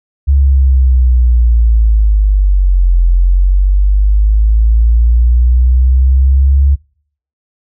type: linear two-way sweep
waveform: sine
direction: down then up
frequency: 69.9 to 43.02 to 69.9 Hz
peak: -5 dBFS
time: 0.27-6.76 s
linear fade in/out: 20 ms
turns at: 3.02 s
effects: noise-tail reverb RT60 0.6 s tail -26 dB re dry